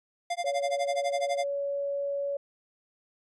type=tone with tremolo; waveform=square; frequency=698.5 Hz; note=F5; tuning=in tune; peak=-27 dBFS; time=0.3-1.45 s; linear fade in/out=5 ms; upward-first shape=sine; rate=12 Hz; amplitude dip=100%
type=tone; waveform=sine; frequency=563 Hz; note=C#5; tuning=27 cents sharp; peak=-28 dBFS; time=0.44-2.37 s; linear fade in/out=5 ms
effects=resampled to 22050 Hz